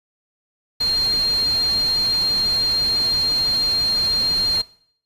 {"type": "tone in noise", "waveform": "sine", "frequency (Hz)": 4202, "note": "C8", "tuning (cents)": 7, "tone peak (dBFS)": -17, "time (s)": [0.8, 4.62], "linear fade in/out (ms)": 10, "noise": "pink", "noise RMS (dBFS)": -33, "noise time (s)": [0.8, 4.62], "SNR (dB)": 13, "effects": ["noise-tail reverb RT60 0.6 s tail -19 dB re dry", "resampled to 32000 Hz"]}